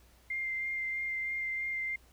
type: tone with vibrato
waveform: sine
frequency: 2100 Hz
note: C7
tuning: 6 cents sharp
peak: -32 dBFS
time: 0.3-1.96 s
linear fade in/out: 5 ms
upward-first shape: sine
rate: 3.1 Hz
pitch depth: 12 cents each way
effects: added 60 Hz sine -61 dBFS peak until 2.12 s + pink hiss -64 dBFS RMS until 2.12 s